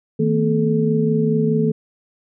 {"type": "tone cluster", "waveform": "sine", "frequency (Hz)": [158.9, 225.9, 250.7, 433.1], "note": ["D#3", "A3", "B3", "A4"], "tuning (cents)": [37, 46, 26, -27], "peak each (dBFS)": [-19, -19, -28, -20], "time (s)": [0.19, 1.72], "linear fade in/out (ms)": 10, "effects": []}